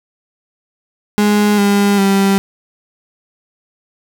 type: tone with pitch steps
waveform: 35% pulse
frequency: 207.7 / 201.9 / 196.27 Hz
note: G#3 / G#3 / G3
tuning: 0 / -49 / +2 cents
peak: -8 dBFS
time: 1.18-2.38 s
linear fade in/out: 0 ms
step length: 400 ms
effects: none

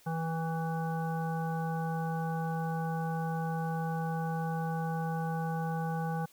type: harmonic tone with a mistuned harmonic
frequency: 162.8 Hz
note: E3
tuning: 21 cents flat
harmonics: 1 / 3 / 5 / 7 / 9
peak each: -32 / -41 / -37 / -46 / -45 dBFS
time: 0.06-6.26 s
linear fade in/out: 10 ms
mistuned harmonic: 9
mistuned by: +30 cents
effects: white hiss -61 dBFS RMS until 6.32 s

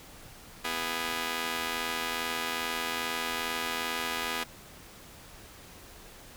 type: chord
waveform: 5% pulse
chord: E major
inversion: second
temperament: just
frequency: 247.2 / 329.6 / 412 Hz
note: B3 / E4 / G#4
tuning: +2 / 0 / -14 cents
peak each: -24 / -27 / -25 dBFS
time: 0.64-4.44 s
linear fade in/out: 10 ms
effects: pink hiss -50 dBFS RMS until 6.36 s

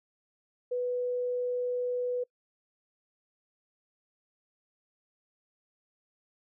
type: tone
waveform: sine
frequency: 493.9 Hz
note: B4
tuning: in tune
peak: -28 dBFS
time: 0.71-2.24 s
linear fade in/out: 10 ms
effects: noise-tail reverb RT60 0.1 s tail -26 dB re dry

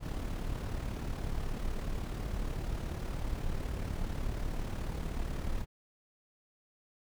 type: noise with amplitude modulation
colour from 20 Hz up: brown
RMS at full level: -33 dBFS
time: 0-5.66 s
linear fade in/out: 50 ms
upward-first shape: sine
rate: 36.4 Hz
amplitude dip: 50%
effects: none

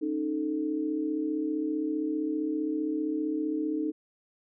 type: tone cluster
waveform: sine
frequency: 272.4 / 307.7 / 440.4 Hz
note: C#4 / D#4 / A4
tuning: -30 / -19 / +2 cents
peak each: -36 / -28 / -36 dBFS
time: 0.01-3.92 s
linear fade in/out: 20 ms
effects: none

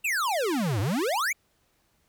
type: exponential two-way sweep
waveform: square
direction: down then up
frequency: 2794 to 93.3 to 2418 Hz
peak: -25 dBFS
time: 0.04-1.33 s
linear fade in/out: 10 ms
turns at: 0.8 s
effects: pink hiss -69 dBFS RMS until 2.08 s

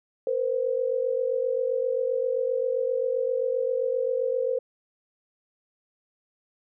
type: tone pair together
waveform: sine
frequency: 469.4 / 517 Hz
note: A#4 / C5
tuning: +12 / -21 cents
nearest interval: major second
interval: 167 cents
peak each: -27 / -25 dBFS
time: 0.27-4.59 s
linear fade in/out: 2 ms
effects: none

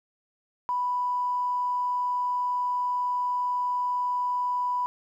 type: tone with tanh clipping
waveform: triangle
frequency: 987.8 Hz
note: B5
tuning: in tune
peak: -24 dBFS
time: 0.69-4.86 s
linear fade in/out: 0 ms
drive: 3 dB
effects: none

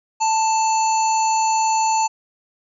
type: harmonic tone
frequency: 882 Hz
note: A5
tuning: 4 cents sharp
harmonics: 1 / 3 / 5 / 7 / 8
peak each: -16 / -30 / -32 / -31 / -27 dBFS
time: 0.2-2.08 s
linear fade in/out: 20 ms
effects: none

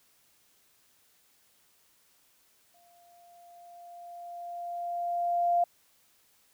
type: tone with exponential growth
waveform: sine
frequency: 696 Hz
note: F5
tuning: 6 cents flat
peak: -21 dBFS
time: 2.74-5.64 s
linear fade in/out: 5 ms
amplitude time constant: 630 ms
effects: white hiss -66 dBFS RMS until 6.53 s

